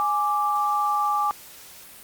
sine tone pair together, 830.6 / 1174.7 Hz, G#5 / D6, 0 / 0 cents, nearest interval tritone, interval 600 cents, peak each -24 / -22 dBFS, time 0-1.31 s, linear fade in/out 0 ms, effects white hiss -45 dBFS RMS until 2.03 s + Opus 48 kbps

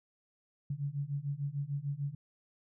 sine beating tone pair, 138.59 / 145.29 Hz, C#3 / D3, 0 / -18 cents, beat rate 6.7 Hz, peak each -37 / -36 dBFS, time 0.7-2.15 s, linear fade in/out 5 ms, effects none

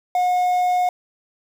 triangle tone with quantisation, 723 Hz, F#5, 40 cents flat, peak -14 dBFS, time 0.15-0.89 s, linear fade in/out 2 ms, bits 7, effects none

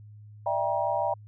sine chord, E half-diminished seventh, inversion third, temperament just, 593.3 / 659.3 / 791.1 / 949.3 Hz, D5 / E5 / G5 / Bb5, +18 / 0 / +16 / +31 cents, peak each -30 dBFS, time 0.46-1.14 s, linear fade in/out 5 ms, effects added 105 Hz sine -45 dBFS peak until 1.27 s

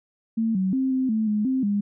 sine tone with pitch steps, 225 / 188.5 / 263.7 / 260.2 / 219.1 / 210.6 / 261.7 / 203.6 Hz, A3 / F#3 / C4 / C4 / A3 / G#3 / C4 / G#3, +39 / +32 / +14 / -9 / -7 / +24 / 0 / -34 cents, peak -20 dBFS, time 0.37-1.81 s, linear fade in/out 10 ms, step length 180 ms, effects none

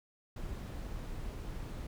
brown noise, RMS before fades -41 dBFS, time 0.36-1.87 s, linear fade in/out 5 ms, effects none

